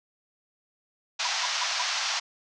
white band-pass noise, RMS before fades -29 dBFS, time 1.19-2.2 s, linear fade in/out 10 ms, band 670 to 6200 Hz, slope 48 dB/octave
sine tone bursts, 982 Hz, B5, 10 cents flat, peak -27 dBFS, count 4, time 1.25-1.818 s, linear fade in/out 2 ms, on 22 ms, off 160 ms
effects none

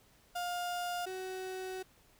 35% pulse tone pair in turn, 707 / 374.5 Hz, F5 / F#4, +21 / +21 cents, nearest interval major seventh, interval 1100 cents, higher first, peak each -33 / -37 dBFS, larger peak first, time 0.35-1.06 / 1.06-1.83 s, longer second, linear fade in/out 10 ms, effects pink hiss -65 dBFS RMS until 2.19 s

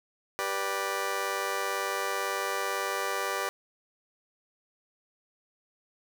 15% pulse chord, G major, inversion none, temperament just, 392 / 490 / 588 Hz, G4 / B4 / D5, 0 / -14 / +2 cents, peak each -28 dBFS, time 0.39-3.49 s, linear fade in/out 0 ms, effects none

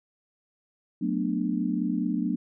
sine chord, B minor seventh, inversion second, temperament just, 185.21 / 222.2 / 246.9 / 296.3 Hz, F#3 / A3 / B3 / D4, +2 / +17 / 0 / +15 cents, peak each -30 dBFS, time 1.01-2.36 s, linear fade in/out 10 ms, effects none

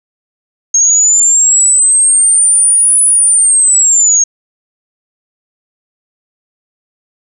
sine linear two-way sweep, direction up then down, 6480 to 9956 to 6480 Hz, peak -5 dBFS, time 0.74-4.24 s, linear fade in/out 5 ms, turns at 3.03 s, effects none

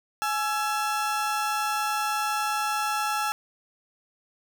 35% pulse tone pair together, 841.7 / 1335 Hz, G#5 / E6, +23 / +22 cents, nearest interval minor sixth, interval 799 cents, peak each -26 dBFS, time 0.22-3.32 s, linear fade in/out 0 ms, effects none

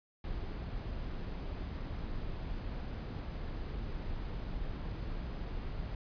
brown noise, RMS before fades -39 dBFS, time 0.24-5.95 s, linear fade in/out 2 ms, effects resampled to 11025 Hz

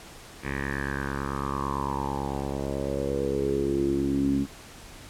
10% pulse tone with low-pass filter sweep, 69 Hz, C#2, 7 cents flat, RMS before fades -28 dBFS, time 0.42-4.47 s, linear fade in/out 50 ms, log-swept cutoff 2100 to 250 Hz, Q 6.5, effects pink hiss -46 dBFS RMS until 5.09 s + low-pass 11000 Hz 12 dB/octave

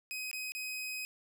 sawtooth tone with dropouts, 2520 Hz, D#7, 21 cents sharp, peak -34 dBFS, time 0.11-1.05 s, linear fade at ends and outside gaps 0 ms, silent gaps 0.313-0.33 / 0.52-0.55 s, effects none

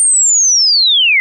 sine linear sweep, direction down, 8870 to 1999 Hz, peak -7 dBFS, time 0-1.2 s, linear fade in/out 0 ms, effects none

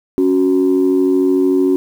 sine tone pair together, 277.2 / 370.5 Hz, C#4 / F#4, 0 / +2 cents, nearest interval perfect fourth, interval 502 cents, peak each -12 dBFS, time 0.18-1.76 s, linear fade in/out 0 ms, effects tanh soft clip ceiling -5 dBFS + 7-bit

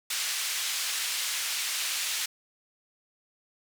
pink band-pass noise, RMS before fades -31 dBFS, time 0.1-2.26 s, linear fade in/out 5 ms, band 2400 to 11000 Hz, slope 12 dB/octave, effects none

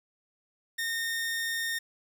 sawtooth tone, 1834 Hz, A#6, 29 cents flat, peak -26 dBFS, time 0.78-1.79 s, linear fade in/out 10 ms, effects 9-bit

